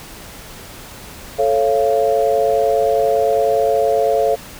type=chord; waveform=sine; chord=A augmented; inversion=none; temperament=just; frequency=440 / 550 / 687.5 Hz; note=A4 / C#5 / E#5; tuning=0 / -14 / -27 cents; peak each=-17 dBFS; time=1.38-4.36 s; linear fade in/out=20 ms; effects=pink hiss -36 dBFS RMS until 4.59 s